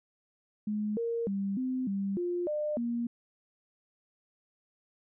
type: tone with pitch steps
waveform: sine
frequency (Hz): 210.7 / 464.5 / 197.2 / 257 / 197.1 / 352 / 601 / 236.4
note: G#3 / A#4 / G3 / C4 / G3 / F4 / D5 / A#3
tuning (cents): +25 / -6 / +11 / -31 / +10 / +14 / +40 / +24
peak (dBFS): -29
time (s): 0.67-3.07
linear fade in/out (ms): 5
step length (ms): 300
effects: none